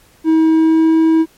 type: tone with pitch glide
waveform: triangle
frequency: 320 to 322.4 Hz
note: D#4 to E4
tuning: +49 to -38 cents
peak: -6 dBFS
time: 0.24-1.26 s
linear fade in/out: 50 ms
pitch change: +13 cents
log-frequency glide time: 0.5-0.95 s
effects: pink hiss -50 dBFS RMS until 1.37 s + MP3 64 kbps